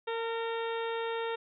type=harmonic tone with a mistuned harmonic; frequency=458.7 Hz; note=A#4; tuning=28 cents flat; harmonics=1 / 2 / 3 / 4 / 5 / 6 / 7 / 8; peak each=-33 / -38 / -42 / -44 / -48 / -48 / -50 / -47 dBFS; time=0.07-1.36 s; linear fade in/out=10 ms; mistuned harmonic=2; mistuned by=-17 cents; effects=none